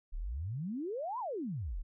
sine exponential two-way sweep, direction up then down, 30.87 to 1046.5 to 31.11 Hz, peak -35 dBFS, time 0.12-1.83 s, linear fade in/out 20 ms, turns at 1.19 s, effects none

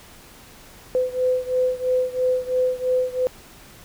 sine beating tone pair, 506 / 509 Hz, B4 / C5, +42 / -48 cents, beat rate 3 Hz, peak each -21 / -23 dBFS, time 0.95-3.27 s, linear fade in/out 0 ms, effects pink hiss -46 dBFS RMS until 3.84 s

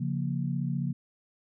sine chord, Bb minor, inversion first, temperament equal with one note detuned, 139.23 / 174.61 / 233.1 Hz, Db3 / F3 / Bb3, +8 / 0 / 0 cents, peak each -30 / -32 / -35 dBFS, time 0-0.93 s, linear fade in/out 10 ms, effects none

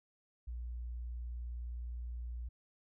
sine tone, 59.7 Hz, A#1, 42 cents sharp, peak -39 dBFS, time 0.47-2.49 s, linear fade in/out 10 ms, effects none

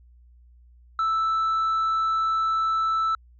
sine tone, 1318.5 Hz, E6, in tune, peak -18 dBFS, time 0.99-3.15 s, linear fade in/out 2 ms, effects tanh soft clip ceiling -20 dBFS + added 60 Hz sine -50 dBFS peak until 3.39 s

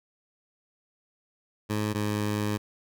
15% pulse tone pair in turn, 106 / 104.78 Hz, G#2 / G#2, +36 / +16 cents, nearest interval unison, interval 20 cents, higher first, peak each -20 dBFS, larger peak neither, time 1.69-1.94 / 1.94-2.58 s, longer second, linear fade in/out 20 ms, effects none

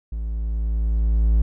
triangle tone with level ramp, 55.1 Hz, A1, 3 cents sharp, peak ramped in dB -23 to -11 dBFS, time 0.12-1.42 s, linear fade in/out 5 ms, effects none

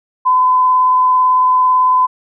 sine tone with vibrato, 1014 Hz, B5, 45 cents sharp, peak -8 dBFS, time 0.25-2.07 s, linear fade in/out 20 ms, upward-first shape sine, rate 18 Hz, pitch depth 9 cents each way, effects none

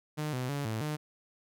sawtooth tone with pitch steps, 151.8 / 126.9 / 142.6 / 110.3 / 151.3 Hz, D#3 / B2 / C#3 / A2 / D#3, -42 / +47 / +49 / +5 / -48 cents, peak -28 dBFS, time 0.17-0.97 s, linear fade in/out 20 ms, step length 160 ms, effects none

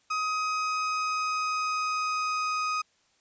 35% pulse tone with pitch glide, 1260 to 1252 Hz, D#6 to D#6, +21 to +10 cents, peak -25 dBFS, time 0.1-2.82 s, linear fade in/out 10 ms, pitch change -11 cents, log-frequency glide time 0.62-2.65 s, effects white hiss -67 dBFS RMS until 3.2 s + resampled to 16000 Hz

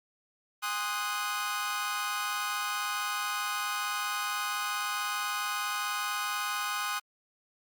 sawtooth chord, Ab dominant seventh, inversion none, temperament equal with one note detuned, 816.3 / 1046.5 / 1244.5 / 1480 Hz, Ab5 / C6 / Eb6 / Gb6, -30 / 0 / 0 / 0 cents, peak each -36 / -34 / -30 / -33 dBFS, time 0.62-7 s, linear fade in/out 20 ms, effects Opus 48 kbps

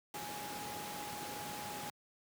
sine tone in noise, 830.6 Hz, G#5, in tune, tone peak -45 dBFS, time 0.14-1.9 s, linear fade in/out 2 ms, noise pink, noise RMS -44 dBFS, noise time 0.14-1.9 s, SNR -4 dB, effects high-pass 150 Hz 12 dB/octave

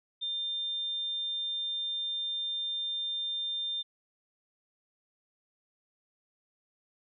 sine tone, 3600 Hz, A7, 39 cents sharp, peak -31 dBFS, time 0.21-3.83 s, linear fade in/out 20 ms, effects none

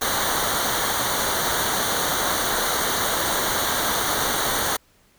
pink noise with comb filter, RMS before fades -23 dBFS, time 0.01-4.77 s, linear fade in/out 10 ms, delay 0.39 ms, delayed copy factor -0.8, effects pink hiss -59 dBFS RMS until 5.18 s

